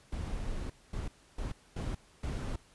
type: noise bursts at uneven times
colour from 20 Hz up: brown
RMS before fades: -36 dBFS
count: 5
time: 0.12-0.7 / 0.93-1.08 / 1.38-1.52 / 1.76-1.95 / 2.23-2.56 s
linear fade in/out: 5 ms
effects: pink hiss -62 dBFS RMS until 2.74 s + resampled to 24000 Hz